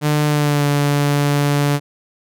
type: tone with pitch glide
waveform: sawtooth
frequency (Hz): 149.5 to 144.16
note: D3 to D3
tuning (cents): +31 to -32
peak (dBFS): -10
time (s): 0.01-1.8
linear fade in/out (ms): 50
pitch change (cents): -63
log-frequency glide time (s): 0.26-0.66
effects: none